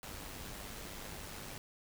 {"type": "noise with amplitude modulation", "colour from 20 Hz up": "pink", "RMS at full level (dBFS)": -44, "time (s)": [0.03, 1.58], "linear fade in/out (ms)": 0, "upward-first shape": "sine", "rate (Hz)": 99.9, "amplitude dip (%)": 50, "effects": []}